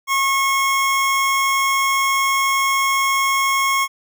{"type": "tone", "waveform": "25% pulse", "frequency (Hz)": 1089, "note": "C#6", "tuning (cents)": -31, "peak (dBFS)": -12, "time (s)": [0.07, 3.88], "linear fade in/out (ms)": 50, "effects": []}